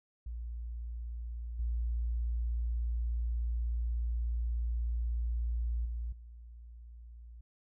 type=tone with level steps; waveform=sine; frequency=58.27 Hz; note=A#1; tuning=in tune; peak=-37 / -30 / -34 / -47 dBFS; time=0.26-7.41 s; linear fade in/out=5 ms; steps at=1.59 / 5.85 / 6.12 s; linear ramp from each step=5 ms; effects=none